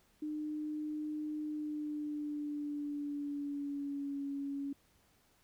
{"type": "tone with pitch glide", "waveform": "sine", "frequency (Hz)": [303.5, 279.9], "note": ["D#4", "C#4"], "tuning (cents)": [-43, 17], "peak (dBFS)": -36, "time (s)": [0.22, 4.73], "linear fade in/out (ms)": 5, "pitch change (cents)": -140, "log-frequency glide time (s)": [1.42, 4.25], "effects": ["pink hiss -70 dBFS RMS until 5.43 s"]}